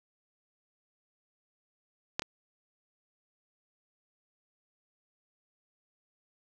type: clicks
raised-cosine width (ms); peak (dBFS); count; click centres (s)
0.2; -11 / -19; 2; 2.195 / 2.221
effects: none